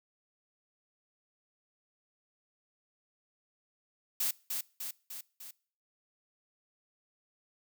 blue noise with echo, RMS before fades -31 dBFS, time 4.2-4.31 s, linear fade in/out 5 ms, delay 300 ms, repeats 4, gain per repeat -4 dB, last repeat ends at 5.51 s, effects noise-tail reverb RT60 0.5 s tail -24 dB re dry

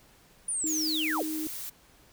sine linear sweep, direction down, 9690 to 280 Hz, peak -28 dBFS, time 0.48-1.23 s, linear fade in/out 5 ms
sine tone, 312.1 Hz, D#4, 5 cents sharp, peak -31 dBFS, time 0.64-1.47 s, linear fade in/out 0 ms
blue noise, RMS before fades -38 dBFS, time 0.66-1.7 s, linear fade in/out 10 ms
effects pink hiss -59 dBFS RMS until 2.12 s

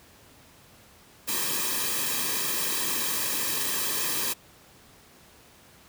white noise with comb filter, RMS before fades -28 dBFS, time 1.27-4.34 s, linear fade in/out 20 ms, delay 1.4 ms, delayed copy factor -0.75, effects pink hiss -54 dBFS RMS until 5.88 s + high-pass 60 Hz 12 dB/octave

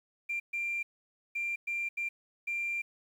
sine tone bursts at uneven times, 2376 Hz, D7, 20 cents sharp, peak -30 dBFS, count 6, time 0.29-0.4 / 0.53-0.83 / 1.35-1.56 / 1.67-1.89 / 1.97-2.09 / 2.47-2.82 s, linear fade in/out 10 ms, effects tanh soft clip ceiling -26 dBFS + 10-bit

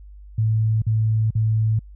sine tone bursts, 110 Hz, A2, in tune, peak -16 dBFS, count 3, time 0.38-1.792 s, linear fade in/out 5 ms, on 440 ms, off 46 ms, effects added 50 Hz sine -39 dBFS peak until 1.95 s

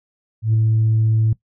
sine tone with ADSR envelope, 110.6 Hz, A2, 9 cents sharp, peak -10 dBFS, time 0.42-1.33 s, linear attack 120 ms, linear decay 3 ms, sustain -2 dB, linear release 4 ms, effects noise-tail reverb RT60 0.1 s tail -20 dB re dry + tanh soft clip ceiling -10 dBFS

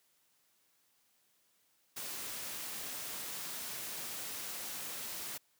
white noise, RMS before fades -42 dBFS, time 1.96-5.38 s, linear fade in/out 10 ms, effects white hiss -73 dBFS RMS until 5.59 s + high-pass 100 Hz 12 dB/octave

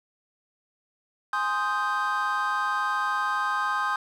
triangle chord, Ab major seventh, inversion none, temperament equal, 830.6 / 1046.5 / 1244.5 / 1568 Hz, Ab5 / C6 / Eb6 / G6, 0 / 0 / 0 / 0 cents, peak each -30 / -27 / -26 / -27 dBFS, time 1.33-3.96 s, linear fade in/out 2 ms, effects tanh soft clip ceiling -15 dBFS

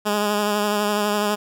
10% pulse tone with vibrato, 207.7 Hz, G#3, in tune, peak -11 dBFS, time 0.05-1.36 s, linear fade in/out 20 ms, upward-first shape sine, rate 12 Hz, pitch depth 25 cents each way, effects none

